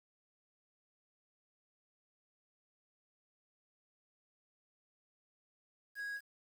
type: tone with quantisation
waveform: triangle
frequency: 1652 Hz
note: G#6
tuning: 10 cents flat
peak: -37 dBFS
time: 5.95-6.21 s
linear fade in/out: 50 ms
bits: 10
effects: none